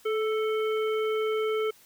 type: harmonic tone with a mistuned harmonic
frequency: 441 Hz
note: A4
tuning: 4 cents sharp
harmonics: 1 / 3 / 5 / 7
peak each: -25 / -35 / -39 / -42 dBFS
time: 0.05-1.71 s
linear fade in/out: 10 ms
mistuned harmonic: 1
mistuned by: -28 cents
effects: white hiss -57 dBFS RMS until 1.85 s